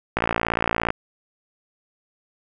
click train, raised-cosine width 0.5 ms, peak -5 dBFS, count 43, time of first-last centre 0.17-0.904 s, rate 57.2 Hz, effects none

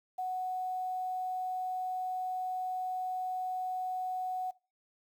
sine tone with quantisation, 740 Hz, F#5, in tune, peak -32 dBFS, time 0.18-4.51 s, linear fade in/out 10 ms, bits 10, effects noise-tail reverb RT60 0.3 s tail -21 dB re dry

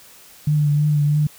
sine tone with vibrato, 148.2 Hz, D3, 16 cents sharp, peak -14 dBFS, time 0.47-1.27 s, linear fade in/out 5 ms, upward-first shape triangle, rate 3.1 Hz, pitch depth 34 cents each way, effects white hiss -46 dBFS RMS until 1.38 s

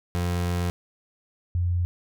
30% pulse / sine tone pair in turn, 88 / 88 Hz, F2 / F2, +14 / +14 cents, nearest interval unison, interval 0 cents, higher neither, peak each -21 dBFS, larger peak neither, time 0.15-0.7 / 1.55-1.85 s, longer first, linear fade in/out 0 ms, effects none

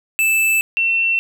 square / sine tone pair in turn, 2637 / 2702 Hz, E7 / E7, 0 / +42 cents, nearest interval unison, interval 42 cents, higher second, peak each -14 dBFS, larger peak neither, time 0.19-0.61 / 0.77-1.19 s, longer neither, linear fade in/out 0 ms, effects none

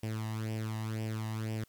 sawtooth tone with flanger, 110 Hz, A2, in tune, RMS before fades -36 dBFS, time 0.03-1.64 s, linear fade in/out 5 ms, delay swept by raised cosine 0.37 to 1.06 ms, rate 2 Hz, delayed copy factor +0.7, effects white hiss -68 dBFS RMS until 1.68 s

